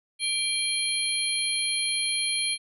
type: tone cluster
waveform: sine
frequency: 2344 / 3214 / 4198 / 10320 Hz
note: D7 / G7 / C8 / E9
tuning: -4 / +43 / +5 / -38 cents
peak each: -30 dBFS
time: 0.19-2.58 s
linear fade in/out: 50 ms
effects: none